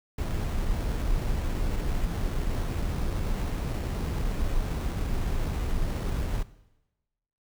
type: noise with sample-and-hold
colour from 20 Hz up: brown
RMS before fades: -28 dBFS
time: 0.18-6.43 s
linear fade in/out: 5 ms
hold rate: 4900 Hz
effects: noise-tail reverb RT60 1.0 s tail -18 dB re dry